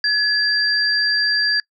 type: tone pair together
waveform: sine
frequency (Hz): 1692 / 4728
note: G#6 / D8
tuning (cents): +32 / +11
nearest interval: octave + tritone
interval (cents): 1779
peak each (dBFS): -18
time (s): 0.04-1.6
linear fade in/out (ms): 2
effects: noise-tail reverb RT60 0.1 s tail -26 dB re dry